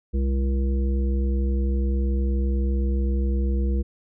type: harmonic tone with a mistuned harmonic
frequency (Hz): 67.8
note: C#2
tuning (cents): -38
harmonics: 1 / 3 / 5 / 7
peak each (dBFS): -20 / -30 / -34 / -37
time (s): 0.13-3.83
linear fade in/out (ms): 20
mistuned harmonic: 1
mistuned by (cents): -100
effects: none